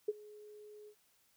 sine tone with ADSR envelope, 420.8 Hz, G#4, 23 cents sharp, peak -28 dBFS, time 0.08-0.95 s, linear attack 8 ms, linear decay 31 ms, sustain -23 dB, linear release 72 ms, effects white hiss -72 dBFS RMS until 1.36 s

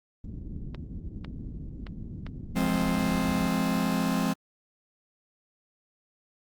pink low-pass noise, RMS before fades -38 dBFS, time 0.24-3.49 s, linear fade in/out 5 ms, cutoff 280 Hz, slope 24 dB/octave
clicks, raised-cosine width 0.3 ms, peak -25 dBFS, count 6, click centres 0.747 / 1.247 / 1.868 / 2.266 / 3.381 / 3.523 s
45% pulse chord, F minor, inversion none, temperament just, 174.61 / 209.5 / 261.9 Hz, F3 / Ab3 / C4, 0 / +15 / +2 cents, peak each -29 dBFS, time 2.55-4.34 s, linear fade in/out 20 ms
effects Opus 24 kbps

